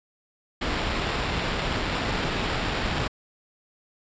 pink noise with sample-and-hold, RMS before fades -27 dBFS, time 0.61-3.08 s, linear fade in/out 10 ms, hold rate 6300 Hz, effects resampled to 16000 Hz

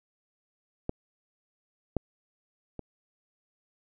clicks, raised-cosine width 2 ms, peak -16 / -13 / -24 dBFS, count 3, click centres 0.894 / 1.967 / 2.793 s, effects none

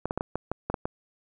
clicks, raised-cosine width 1 ms, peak -14 dBFS, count 9, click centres 0.056 / 0.109 / 0.176 / 0.209 / 0.356 / 0.516 / 0.7 / 0.742 / 0.855 s, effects none

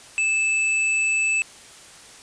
sine tone with tanh clipping, 2625 Hz, E7, 8 cents flat, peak -20 dBFS, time 0.18-1.42 s, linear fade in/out 0 ms, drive 17 dB, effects white hiss -45 dBFS RMS until 2.22 s + resampled to 22050 Hz

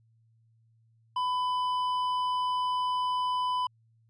sine tone with hard clipping, 1000 Hz, B5, 21 cents sharp, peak -28 dBFS, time 1.16-3.67 s, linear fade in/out 5 ms, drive 7 dB, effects added 113 Hz sine -62 dBFS peak until 4.09 s + resampled to 22050 Hz

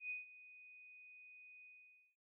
sine tone with ADSR envelope, 2489 Hz, D#7, in tune, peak -40 dBFS, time 0-2.16 s, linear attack 100 ms, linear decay 150 ms, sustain -17 dB, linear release 520 ms, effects none

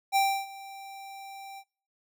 square tone with ADSR envelope, 784 Hz, G5, in tune, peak -21 dBFS, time 0.12-1.64 s, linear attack 40 ms, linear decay 300 ms, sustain -21 dB, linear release 59 ms, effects noise-tail reverb RT60 0.4 s tail -22 dB re dry

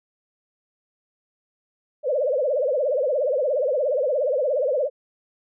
sine tone with vibrato, 550 Hz, C#5, 14 cents flat, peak -19 dBFS, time 2.03-4.9 s, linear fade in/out 50 ms, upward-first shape triangle, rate 17 Hz, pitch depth 240 cents each way, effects none

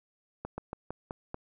slowing click train, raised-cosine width 1 ms, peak -22 dBFS, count 6, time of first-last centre 0.45-1.344 s, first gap 130 ms, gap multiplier 1.16, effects none

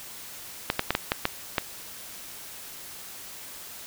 clicks, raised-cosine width 0.3 ms, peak -6 dBFS, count 7, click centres 0.701 / 0.794 / 0.906 / 0.951 / 1.119 / 1.254 / 1.582 s, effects white hiss -42 dBFS RMS until 3.86 s

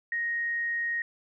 sine tone, 1871 Hz, A#6, 6 cents sharp, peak -27 dBFS, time 0.12-1.02 s, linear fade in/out 2 ms, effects none

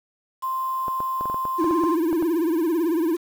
sine tone, 1046.5 Hz, C6, in tune, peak -23 dBFS, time 0.42-1.96 s, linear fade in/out 20 ms
clicks, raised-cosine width 1 ms, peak -18 dBFS, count 12, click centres 0.882 / 1.004 / 1.21 / 1.256 / 1.299 / 1.344 / 1.453 / 1.643 / 1.71 / 1.837 / 2.129 / 2.225 s
triangle tone with vibrato, 330.3 Hz, E4, 4 cents sharp, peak -17 dBFS, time 1.58-3.17 s, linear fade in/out 20 ms, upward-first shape triangle, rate 18 Hz, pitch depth 150 cents each way
effects 7-bit

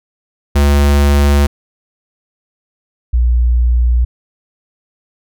square / sine tone pair in turn, 71.4 / 60.04 Hz, D2 / B1, -48 / -48 cents, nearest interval minor third, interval 300 cents, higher first, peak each -8 dBFS, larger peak neither, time 0.55-1.47 / 3.13-4.05 s, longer neither, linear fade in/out 10 ms, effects none

